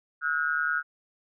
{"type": "tone with amplitude modulation", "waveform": "sine", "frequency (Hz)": 1449, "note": "F#6", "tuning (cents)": -37, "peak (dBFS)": -20, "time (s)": [0.21, 0.83], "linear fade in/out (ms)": 50, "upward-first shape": "sine", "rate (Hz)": 150, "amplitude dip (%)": 95, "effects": []}